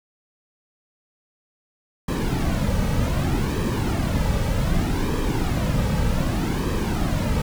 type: noise with flanger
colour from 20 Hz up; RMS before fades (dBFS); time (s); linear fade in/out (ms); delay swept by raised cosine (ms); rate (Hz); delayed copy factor
brown; -22; 2.08-7.42; 5; 1.4 to 2.9; 0.65; -0.6
effects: none